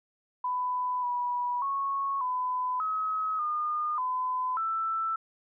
sine tone with pitch steps, 998 / 977 / 1102 / 1005 / 1277 / 1218 / 1012 / 1326 Hz, B5 / B5 / C#6 / B5 / D#6 / D#6 / B5 / E6, +18 / -19 / -11 / +30 / +45 / -37 / +42 / +10 cents, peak -27 dBFS, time 0.44-5.16 s, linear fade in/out 5 ms, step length 590 ms, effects none

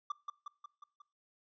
triangle tone with echo, 1174.7 Hz, D6, in tune, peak -31 dBFS, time 0.1-0.12 s, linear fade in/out 5 ms, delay 180 ms, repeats 5, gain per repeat -4 dB, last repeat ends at 1.02 s, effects noise-tail reverb RT60 0.4 s tail -23 dB re dry + resampled to 16000 Hz

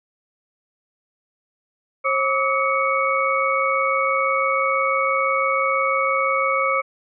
sine tone cluster, 539 / 1153 / 1279 / 2230 Hz, C#5 / D6 / D#6 / C#7, -49 / -32 / +47 / +10 cents, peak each -23 dBFS, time 2.04-6.82 s, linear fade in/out 20 ms, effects none

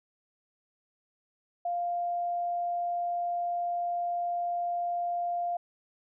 sine tone, 698.5 Hz, F5, in tune, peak -28 dBFS, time 1.65-5.57 s, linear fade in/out 5 ms, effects none

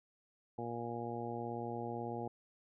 harmonic tone, 118.1 Hz, A#2, 23 cents sharp, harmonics 1 / 2 / 3 / 4 / 5 / 6 / 7, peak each -46 / -45 / -45 / -45 / -51 / -47 / -45 dBFS, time 0.58-2.28 s, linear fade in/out 5 ms, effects none

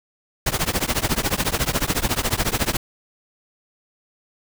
pink noise with tremolo, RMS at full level -18 dBFS, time 0.46-2.77 s, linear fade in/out 5 ms, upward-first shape triangle, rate 14 Hz, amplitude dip 100%, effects none

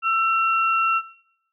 sine tone pair together, 1332.5 / 2732 Hz, E6 / F7, +18 / -39 cents, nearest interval octave, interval 1243 cents, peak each -19 / -23 dBFS, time 0.02-1.02 s, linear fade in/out 50 ms, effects noise-tail reverb RT60 0.8 s tail -19 dB re dry

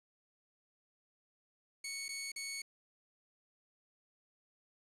15% pulse tone with dropouts, 2217 Hz, C#7, in tune, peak -34 dBFS, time 1.84-2.62 s, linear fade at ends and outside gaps 5 ms, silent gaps 2.083-2.089 / 2.319-2.36 s, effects resampled to 32000 Hz + 10-bit

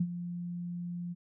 sine tone with ADSR envelope, 174.61 Hz, F3, in tune, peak -24 dBFS, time 0-1.15 s, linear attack 7 ms, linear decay 56 ms, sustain -11 dB, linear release 31 ms, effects none

